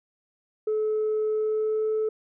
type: tone with pitch glide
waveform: sine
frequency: 431 to 434.8 Hz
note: A4 to A4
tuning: -36 to -21 cents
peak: -21 dBFS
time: 0.67-2.09 s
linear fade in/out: 5 ms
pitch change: +15 cents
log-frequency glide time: 1.29-1.89 s
effects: tanh soft clip ceiling -20 dBFS